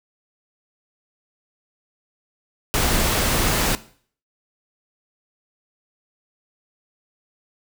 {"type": "noise", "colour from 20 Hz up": "pink", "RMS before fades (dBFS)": -20, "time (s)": [2.74, 3.75], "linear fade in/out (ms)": 0, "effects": ["noise-tail reverb RT60 0.5 s tail -17 dB re dry"]}